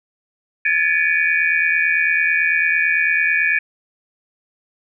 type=tone cluster; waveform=sine; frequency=1687 / 1756 / 2290 / 2458 Hz; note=G#6 / A6 / D7 / D#7; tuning=+27 / -4 / -44 / -22 cents; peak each=-20 dBFS; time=0.65-3.59 s; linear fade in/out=5 ms; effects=none